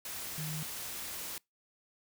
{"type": "tone in noise", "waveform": "sine", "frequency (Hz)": 155.56, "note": "D#3", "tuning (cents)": 0, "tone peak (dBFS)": -37, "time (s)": [0.38, 0.63], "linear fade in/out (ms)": 2, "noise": "white", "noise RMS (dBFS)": -41, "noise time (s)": [0.05, 1.38], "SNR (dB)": 1, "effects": ["noise-tail reverb RT60 0.2 s tail -26 dB re dry"]}